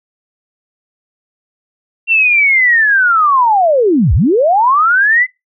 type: linear two-way sweep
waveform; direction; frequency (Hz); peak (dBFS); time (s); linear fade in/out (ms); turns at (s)
sine; down then up; 2741 to 51.91 to 2056; -7; 2.07-5.27; 50; 4.14
effects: noise-tail reverb RT60 0.2 s tail -22 dB re dry